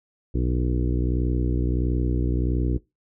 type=harmonic tone with a mistuned harmonic; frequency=61.5 Hz; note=B1; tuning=7 cents flat; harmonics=1 / 2 / 3 / 4 / 5 / 6 / 7 / 8; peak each=-23 / -27 / -36 / -32 / -30 / -33 / -39 / -43 dBFS; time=0.34-2.78 s; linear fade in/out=10 ms; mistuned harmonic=8; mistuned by=-32 cents; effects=noise-tail reverb RT60 0.2 s tail -20 dB re dry